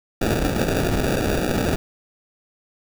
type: noise with sample-and-hold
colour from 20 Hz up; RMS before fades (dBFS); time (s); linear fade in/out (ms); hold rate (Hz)
blue; -21; 0.21-1.76; 5; 1050
effects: none